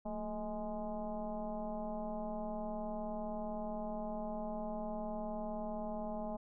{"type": "tone with frequency modulation", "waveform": "sine", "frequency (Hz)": 427.8, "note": "A4", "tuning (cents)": -49, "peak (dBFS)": -37, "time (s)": [0.05, 6.37], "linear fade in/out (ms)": 10, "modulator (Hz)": 204, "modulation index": 2.1, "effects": []}